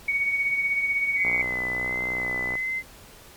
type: tone with tremolo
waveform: sine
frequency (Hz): 2237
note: C#7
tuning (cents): +15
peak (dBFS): -19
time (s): 0.08-1.42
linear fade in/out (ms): 5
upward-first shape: triangle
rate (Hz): 16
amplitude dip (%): 55
type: tone with vibrato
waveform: sine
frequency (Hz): 2035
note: C7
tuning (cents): -49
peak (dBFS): -25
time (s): 1.15-2.83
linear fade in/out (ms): 50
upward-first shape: sine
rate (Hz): 1.4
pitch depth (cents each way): 26
type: click train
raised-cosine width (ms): 1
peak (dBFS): -20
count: 82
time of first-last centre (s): 1.25-2.554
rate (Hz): 62.1
effects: pink hiss -48 dBFS RMS until 3.36 s + MP3 96 kbps